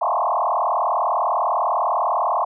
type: tone with frequency modulation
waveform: sine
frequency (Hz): 880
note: A5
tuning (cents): 0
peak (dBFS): -17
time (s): 0.01-2.45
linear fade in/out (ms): 10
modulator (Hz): 40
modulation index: 6.1
effects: none